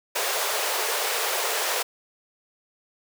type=high-pass noise; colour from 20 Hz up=pink; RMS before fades=-26 dBFS; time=0.15-1.83 s; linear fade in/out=10 ms; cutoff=420 Hz; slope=48 dB/octave; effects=none